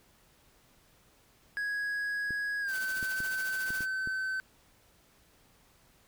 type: tone with pitch glide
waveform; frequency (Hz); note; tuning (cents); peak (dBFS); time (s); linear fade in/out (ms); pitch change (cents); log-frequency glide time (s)
triangle; 1661.2 to 1532.2; G#6 to G6; 0 to -40; -29; 1.57-4.4; 0; -140; 2.61-2.75
type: clicks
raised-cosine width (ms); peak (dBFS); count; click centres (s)
3; -30; 6; 2.307 / 3.028 / 3.204 / 3.705 / 3.807 / 4.074
type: noise with tremolo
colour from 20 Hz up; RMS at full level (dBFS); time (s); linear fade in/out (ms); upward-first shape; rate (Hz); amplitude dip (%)
white; -41; 2.67-3.87; 50; triangle; 14; 60
effects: pink hiss -64 dBFS RMS until 6.07 s